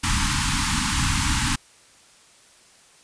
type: band-stop noise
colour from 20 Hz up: pink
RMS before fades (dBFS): -22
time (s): 0.03-1.56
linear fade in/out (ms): 10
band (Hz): 300 to 850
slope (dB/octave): 96
effects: white hiss -53 dBFS RMS until 3.03 s + resampled to 22050 Hz